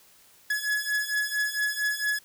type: beating tone pair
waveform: 45% pulse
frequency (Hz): 1692 / 1696.4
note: G#6 / G#6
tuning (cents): +32 / +36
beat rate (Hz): 4.4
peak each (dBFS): -29 / -28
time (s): 0.5-2.19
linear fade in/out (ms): 5
effects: white hiss -57 dBFS RMS until 2.24 s